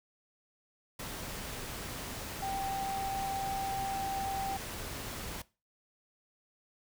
sine tone in noise, 781 Hz, G5, 7 cents flat, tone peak -33 dBFS, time 2.42-4.57 s, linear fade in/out 5 ms, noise pink, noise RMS -41 dBFS, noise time 0.99-5.42 s, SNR +5 dB, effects noise-tail reverb RT60 0.3 s tail -20 dB re dry

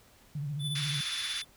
sine tone with vibrato, 144.9 Hz, D3, 23 cents flat, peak -32 dBFS, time 0.35-1.01 s, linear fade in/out 5 ms, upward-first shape sine, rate 14 Hz, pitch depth 92 cents each way
square tone with tremolo, 3487 Hz, A7, 16 cents flat, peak -33 dBFS, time 0.59-1.45 s, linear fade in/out 50 ms, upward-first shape sine, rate 17 Hz, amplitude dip 50%
white band-pass noise, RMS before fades -38 dBFS, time 0.75-1.42 s, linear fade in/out 5 ms, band 1400 to 5200 Hz, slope 24 dB/octave
effects pink hiss -60 dBFS RMS until 1.56 s

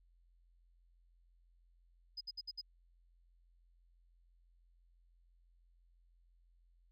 sine tone bursts, 5010 Hz, D#8, 11 cents sharp, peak -40 dBFS, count 5, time 2.17-2.614 s, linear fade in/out 10 ms, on 40 ms, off 61 ms, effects tanh soft clip ceiling -36 dBFS + added 43 Hz sine -66 dBFS peak until 6.91 s

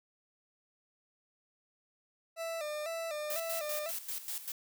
40% pulse tone with vibrato, 630 Hz, D#5, 21 cents sharp, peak -35 dBFS, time 2.36-3.92 s, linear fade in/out 50 ms, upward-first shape square, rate 2 Hz, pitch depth 82 cents each way
blue noise with tremolo, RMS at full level -38 dBFS, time 3.3-4.52 s, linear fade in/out 2 ms, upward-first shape square, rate 5.1 Hz, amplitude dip 70%
effects none

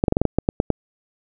clicks, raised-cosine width 2 ms, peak -3 dBFS, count 10, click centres 0.039 / 0.082 / 0.124 / 0.169 / 0.216 / 0.253 / 0.386 / 0.489 / 0.601 / 0.703 s, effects none

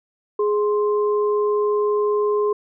sine tone pair together, 417.2 / 1048 Hz, G#4 / C6, +8 / +2 cents, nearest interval octave + major third, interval 1594 cents, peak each -17 / -26 dBFS, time 0.39-2.53 s, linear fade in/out 5 ms, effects none

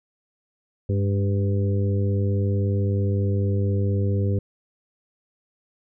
harmonic tone with a mistuned harmonic, 99.5 Hz, G2, 26 cents sharp, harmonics 1 / 2 / 3 / 4 / 5, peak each -20 / -29 / -34 / -31 / -33 dBFS, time 0.89-4.39 s, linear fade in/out 5 ms, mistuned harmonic 2, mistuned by +38 cents, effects none

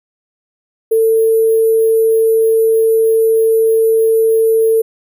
sine tone with sample-and-hold, 446.8 Hz, A4, 27 cents sharp, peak -8 dBFS, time 0.91-4.82 s, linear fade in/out 10 ms, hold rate 11025 Hz, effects none

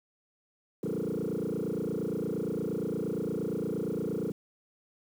sine tone with frequency modulation, 315.3 Hz, D#4, 23 cents sharp, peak -28 dBFS, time 0.83-4.32 s, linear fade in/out 5 ms, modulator 28.6 Hz, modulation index 5.8, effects tanh soft clip ceiling -26 dBFS + 9-bit

